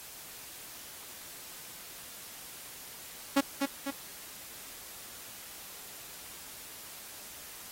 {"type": "tone with echo", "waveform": "sawtooth", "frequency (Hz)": 277.2, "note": "C#4", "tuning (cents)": 0, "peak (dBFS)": -18, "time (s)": [3.36, 3.41], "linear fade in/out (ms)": 10, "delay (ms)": 250, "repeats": 2, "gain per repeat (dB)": -5, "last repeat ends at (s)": 3.91, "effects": ["white hiss -47 dBFS RMS until 7.71 s", "AAC 48 kbps"]}